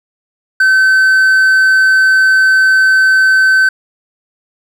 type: tone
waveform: triangle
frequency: 1534 Hz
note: G6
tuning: 38 cents flat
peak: -4 dBFS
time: 0.6-3.69 s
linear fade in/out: 5 ms
effects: none